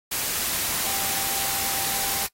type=tone in noise; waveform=sine; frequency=784 Hz; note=G5; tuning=in tune; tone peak=-36 dBFS; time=0.86-2.26 s; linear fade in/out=10 ms; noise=white; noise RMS=-26 dBFS; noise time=0.11-2.27 s; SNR=-13 dB; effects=noise-tail reverb RT60 0.1 s tail -19 dB re dry + AAC 48 kbps